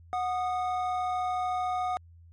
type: tone pair together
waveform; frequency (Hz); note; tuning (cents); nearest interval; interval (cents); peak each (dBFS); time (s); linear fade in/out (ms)
triangle; 733.1 / 1233; F#5 / D#6; -16 / -16; major sixth; 900; -26 / -32; 0.13-1.97; 0
effects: added 84 Hz sine -50 dBFS peak until 2.32 s + MP3 48 kbps